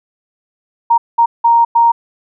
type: tone bursts at uneven times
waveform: sine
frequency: 932.3 Hz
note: A#5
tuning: in tune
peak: -6 dBFS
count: 4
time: 0.9-0.98 / 1.18-1.26 / 1.44-1.65 / 1.75-1.92 s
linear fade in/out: 10 ms
effects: none